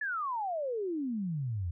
sine exponential sweep, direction down, 1760 to 81.1 Hz, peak -31 dBFS, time 0.01-1.71 s, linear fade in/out 5 ms, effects none

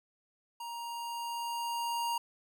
square tone with level ramp, 939 Hz, A#5, 12 cents sharp, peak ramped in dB -40 to -31 dBFS, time 0.6-2.18 s, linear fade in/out 5 ms, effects none

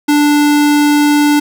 square tone, 293.7 Hz, D4, in tune, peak -8 dBFS, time 0.08-1.4 s, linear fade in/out 10 ms, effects none

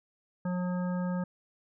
harmonic tone, 180 Hz, F#3, 47 cents flat, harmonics 1 / 3 / 5 / 7 / 9, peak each -29 / -39 / -43 / -46 / -48 dBFS, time 0.45-1.24 s, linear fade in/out 5 ms, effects none

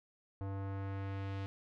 square tone with low-pass filter sweep, 97.8 Hz, G2, 4 cents flat, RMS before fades -40 dBFS, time 0.41-1.46 s, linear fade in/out 0 ms, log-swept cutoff 960 to 3500 Hz, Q 1, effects none

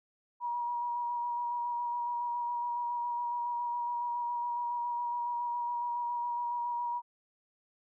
sine tone with vibrato, 958 Hz, A#5, 47 cents sharp, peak -31 dBFS, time 0.4-7.02 s, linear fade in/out 50 ms, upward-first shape square, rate 7.2 Hz, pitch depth 13 cents each way, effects none

